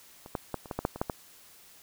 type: clicks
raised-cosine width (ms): 1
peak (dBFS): -30 / -16 / -17 / -30 / -19 / -16 / -11 / -24 / -13 / -16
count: 10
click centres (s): 0.261 / 0.352 / 0.543 / 0.658 / 0.712 / 0.79 / 0.851 / 0.96 / 1.015 / 1.098
effects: white hiss -55 dBFS RMS until 1.82 s